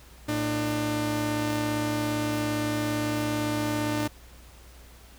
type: tone pair together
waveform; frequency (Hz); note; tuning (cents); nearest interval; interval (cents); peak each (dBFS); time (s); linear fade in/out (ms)
sawtooth; 112.4 / 299.6; A2 / D4; +37 / +35; octave + perfect fourth; 1698; -27 / -23; 0.28-4.08; 10
effects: added 60 Hz sine -49 dBFS peak until 5.18 s + pink hiss -53 dBFS RMS until 5.18 s